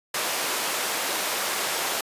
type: high-pass noise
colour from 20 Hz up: pink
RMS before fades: -27 dBFS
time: 0.14-2.01 s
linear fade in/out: 5 ms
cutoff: 530 Hz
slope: 12 dB/octave
effects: resampled to 32000 Hz